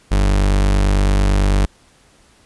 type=tone; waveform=40% pulse; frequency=49 Hz; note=G1; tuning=in tune; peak=-11 dBFS; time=0.11-1.66 s; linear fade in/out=10 ms; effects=pink hiss -52 dBFS RMS until 2.45 s + resampled to 24000 Hz